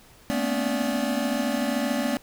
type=tone cluster; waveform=square; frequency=218.8 / 240.5 / 254.1 / 281.4 / 578 Hz; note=A3 / B3 / B3 / C#4 / D5; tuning=-9 / -46 / +49 / +26 / -28 cents; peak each=-31 dBFS; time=0.3-2.17 s; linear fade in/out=0 ms; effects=pink hiss -53 dBFS RMS until 2.22 s